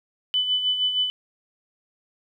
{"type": "tone with tremolo", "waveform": "sine", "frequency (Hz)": 3000, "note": "F#7", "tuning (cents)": 23, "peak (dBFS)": -18, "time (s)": [0.34, 1.1], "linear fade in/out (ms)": 0, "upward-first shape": "sine", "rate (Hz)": 6.4, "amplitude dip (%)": 55, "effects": ["10-bit"]}